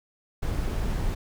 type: noise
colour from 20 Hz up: brown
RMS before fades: -27 dBFS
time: 0.42-1.15 s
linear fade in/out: 10 ms
effects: none